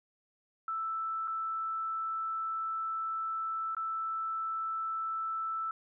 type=tone with dropouts; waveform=sine; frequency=1321 Hz; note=E6; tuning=3 cents sharp; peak=-32 dBFS; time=0.68-5.71 s; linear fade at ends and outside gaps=2 ms; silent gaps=1.275-1.279 / 3.749-3.767 s; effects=none